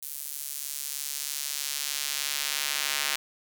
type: tone with high-pass filter sweep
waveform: square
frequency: 71.6 Hz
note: D2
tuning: 43 cents flat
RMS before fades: -32 dBFS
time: 0.02-3.16 s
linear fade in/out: 5 ms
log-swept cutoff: 11000 to 2100 Hz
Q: 0.7
effects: none